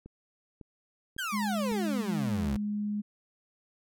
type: click train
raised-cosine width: 3 ms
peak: -33 dBFS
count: 4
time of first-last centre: 0.06-1.717 s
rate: 1.81 Hz
type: exponential sweep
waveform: 30% pulse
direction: down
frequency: 1646 to 59.7 Hz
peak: -29 dBFS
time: 1.18-2.57 s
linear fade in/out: 10 ms
type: tone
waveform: sine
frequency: 207.9 Hz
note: G#3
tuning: 2 cents sharp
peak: -29 dBFS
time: 1.32-3.02 s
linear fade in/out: 20 ms
effects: none